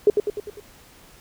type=tone with echo; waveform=sine; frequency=415.3 Hz; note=G#4; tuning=in tune; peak=-10 dBFS; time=0.07-0.1 s; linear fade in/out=2 ms; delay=100 ms; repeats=5; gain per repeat=-5 dB; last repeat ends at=0.6 s; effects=pink hiss -50 dBFS RMS until 1.2 s